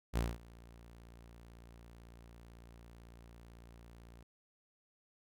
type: tone with ADSR envelope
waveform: sawtooth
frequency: 58 Hz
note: A#1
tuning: 8 cents flat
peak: -26 dBFS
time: 0.13-4.23 s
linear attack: 36 ms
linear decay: 210 ms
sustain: -24 dB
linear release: 5 ms
effects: none